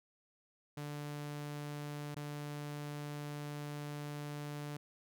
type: tone with dropouts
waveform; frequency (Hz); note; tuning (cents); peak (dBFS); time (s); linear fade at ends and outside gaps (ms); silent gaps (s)
sawtooth; 146.83; D3; 0; -37; 0.77-4.77; 5; 2.146-2.163
effects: none